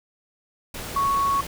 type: tone in noise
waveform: sine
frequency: 1110 Hz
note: C#6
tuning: 2 cents sharp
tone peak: -19 dBFS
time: 0.96-1.41 s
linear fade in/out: 5 ms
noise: pink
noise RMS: -34 dBFS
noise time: 0.74-1.47 s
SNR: +12 dB
effects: none